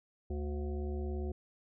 harmonic tone with a mistuned harmonic, 73.42 Hz, D2, in tune, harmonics 1 / 3 / 5 / 7 / 9 / 10, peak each -35 / -44 / -41 / -51 / -55 / -54 dBFS, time 0.3-1.32 s, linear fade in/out 5 ms, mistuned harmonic 9, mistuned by +41 cents, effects none

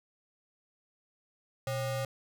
square ring-modulated tone, 332.8 Hz, E4, 17 cents sharp, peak -29 dBFS, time 1.67-2.05 s, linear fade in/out 2 ms, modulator 210 Hz, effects none

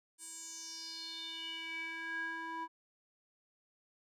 square tone with band-pass filter sweep, 327.8 Hz, E4, 10 cents flat, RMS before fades -43 dBFS, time 0.18-2.68 s, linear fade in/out 50 ms, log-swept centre 8700 to 1100 Hz, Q 5.7, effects none

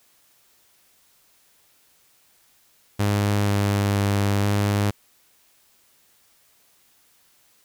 sawtooth tone with pitch steps, 102.3 / 101.1 / 100.5 / 102.1 Hz, G#2 / G#2 / G2 / G#2, -26 / -46 / +44 / -29 cents, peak -15 dBFS, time 2.99-4.91 s, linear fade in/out 10 ms, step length 480 ms, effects white hiss -60 dBFS RMS until 7.64 s

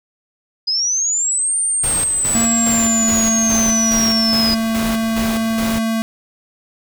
sine linear two-way sweep, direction up then down, 4942 to 8930 to 4942 Hz, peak -15 dBFS, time 0.67-4.55 s, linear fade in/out 10 ms, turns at 1.58 s
pink noise with tremolo, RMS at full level -25 dBFS, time 1.83-5.79 s, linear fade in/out 10 ms, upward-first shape square, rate 2.4 Hz, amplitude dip 70%
square tone with pitch glide, 230 to 224.4 Hz, A#3 to A3, -23 to +34 cents, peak -17 dBFS, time 2.35-6.02 s, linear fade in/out 0 ms, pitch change -43 cents, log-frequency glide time 2.65-3.12 s
effects none

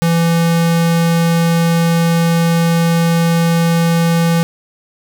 square tone, 167.5 Hz, E3, 28 cents sharp, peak -11 dBFS, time 0.02-4.43 s, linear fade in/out 0 ms, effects 8-bit

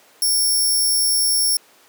15% pulse tone, 5470 Hz, F8, 37 cents flat, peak -10 dBFS, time 0.22-1.57 s, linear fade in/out 2 ms, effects pink hiss -51 dBFS RMS until 1.88 s + high-pass 400 Hz 12 dB/octave

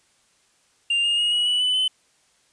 triangle tone with pitch steps, 2794 / 2833 / 2873 / 2913 / 2953 / 2995 / 3036 Hz, F7 / F7 / F7 / F#7 / F#7 / F#7 / F#7, 0 / +24 / +48 / -28 / -4 / +20 / +44 cents, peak -17 dBFS, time 0.9-1.88 s, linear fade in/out 5 ms, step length 140 ms, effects white hiss -62 dBFS RMS until 2.52 s + resampled to 22050 Hz

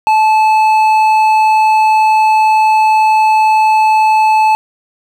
triangle tone with hard clipping, 869 Hz, A5, 22 cents flat, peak -8 dBFS, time 0.07-4.55 s, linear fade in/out 0 ms, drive 10 dB, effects none

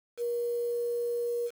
sine tone with quantisation, 475.9 Hz, A#4, 36 cents sharp, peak -28 dBFS, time 0.17-1.51 s, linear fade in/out 50 ms, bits 8, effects none

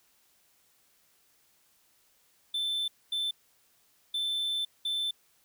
triangle tone bursts at uneven times, 3535 Hz, A7, 7 cents sharp, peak -27 dBFS, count 4, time 2.54-2.88 / 3.12-3.31 / 4.14-4.65 / 4.85-5.11 s, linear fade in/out 5 ms, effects white hiss -67 dBFS RMS until 5.44 s

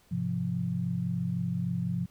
sine chord, F minor, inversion first, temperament just, 104.77 / 130.96 / 174.61 Hz, Ab2 / C3 / F3, +16 / +2 / 0 cents, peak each -36 / -33 / -30 dBFS, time 0.11-2.06 s, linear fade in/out 10 ms, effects pink hiss -63 dBFS RMS until 2.1 s

